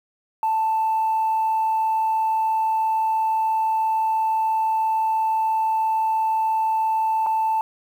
sine tone with dropouts, 883 Hz, A5, 6 cents sharp, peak -17 dBFS, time 0.43-7.61 s, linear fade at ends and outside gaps 1 ms, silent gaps 7.263-7.267 s, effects tanh soft clip ceiling -15 dBFS + 8-bit

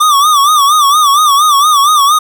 square tone with vibrato, 1174.7 Hz, D6, in tune, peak -6 dBFS, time 0-2.19 s, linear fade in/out 10 ms, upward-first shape sine, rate 4.3 Hz, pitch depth 110 cents each way, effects none

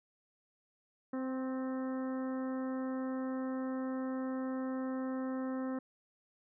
harmonic tone with a mistuned harmonic, 260.5 Hz, C4, 7 cents flat, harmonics 1 / 2 / 3 / 4 / 5 / 6 / 7, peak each -35 / -42 / -51 / -50 / -51 / -57 / -56 dBFS, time 1.13-5.79 s, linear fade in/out 5 ms, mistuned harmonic 4, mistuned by +16 cents, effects none

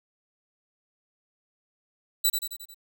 10% pulse tone with echo, 3953 Hz, B7, 1 cent sharp, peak -12 dBFS, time 2.24-2.3 s, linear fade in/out 10 ms, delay 89 ms, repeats 5, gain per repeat -5 dB, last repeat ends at 2.745 s, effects none

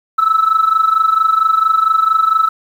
sine tone with amplitude modulation, 1308 Hz, E6, 14 cents flat, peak -5 dBFS, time 0.18-2.49 s, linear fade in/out 10 ms, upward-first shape sine, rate 24.4 Hz, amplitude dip 80%, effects tanh soft clip ceiling -4 dBFS + 7-bit

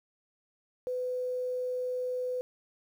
sine tone with quantisation, 502 Hz, B4, 28 cents sharp, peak -30 dBFS, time 0.87-2.41 s, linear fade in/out 0 ms, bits 10, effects none

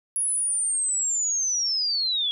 sine linear sweep, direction down, 10548 to 3300 Hz, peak -22 dBFS, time 0.16-2.31 s, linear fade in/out 0 ms, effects none

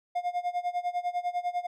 triangle tone with tremolo, 710 Hz, F5, 28 cents sharp, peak -23 dBFS, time 0.15-1.67 s, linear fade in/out 10 ms, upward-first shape sine, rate 10 Hz, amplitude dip 90%, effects none

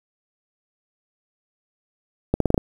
accelerating click train, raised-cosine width 2 ms, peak -5 dBFS, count 6, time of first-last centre 2.34-2.578 s, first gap 63 ms, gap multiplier 0.86, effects 7-bit

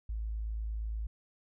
sine tone, 54.3 Hz, A1, 22 cents flat, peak -33 dBFS, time 0.09-1.07 s, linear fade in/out 5 ms, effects none

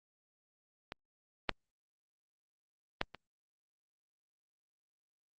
clicks, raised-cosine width 0.3 ms, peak -24 / -12 / -14 / -29 dBFS, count 4, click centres 0.921 / 1.493 / 3.014 / 3.147 s, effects Opus 48 kbps

